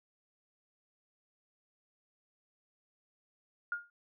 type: tone with exponential decay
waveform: sine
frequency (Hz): 1420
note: F6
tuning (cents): +28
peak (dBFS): -29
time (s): 3.72-3.9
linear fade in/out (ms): 2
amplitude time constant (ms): 39
effects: none